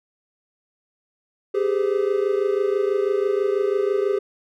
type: tone cluster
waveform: triangle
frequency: 394.6 / 420.7 / 511 Hz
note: G4 / G#4 / C5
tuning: +11 / +22 / -41 cents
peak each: -19 / -21 / -26 dBFS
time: 1.54-4.19 s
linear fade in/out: 10 ms
effects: none